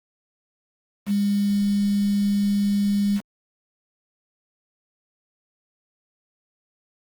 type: tone with quantisation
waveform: sine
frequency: 202.4 Hz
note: G#3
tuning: 44 cents flat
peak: -18 dBFS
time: 1.06-3.21 s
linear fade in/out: 50 ms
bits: 6
effects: Opus 32 kbps